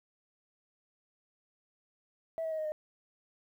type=tone with pitch steps; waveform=sine; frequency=653 / 642.5 / 632.2 / 622.1 / 612.1 Hz; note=E5 / E5 / D#5 / D#5 / D#5; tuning=-17 / -45 / +27 / 0 / -28 cents; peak=-31 dBFS; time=2.38-2.72 s; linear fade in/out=0 ms; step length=68 ms; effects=tanh soft clip ceiling -29 dBFS + 11-bit